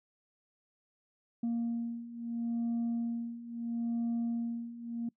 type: beating tone pair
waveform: sine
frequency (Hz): 233.1 / 233.85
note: A#3 / A#3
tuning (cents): 0 / +6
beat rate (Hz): 0.75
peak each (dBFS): -35 / -32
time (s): 1.43-5.09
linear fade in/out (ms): 5
effects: noise-tail reverb RT60 0.1 s tail -24 dB re dry + tanh soft clip ceiling -28 dBFS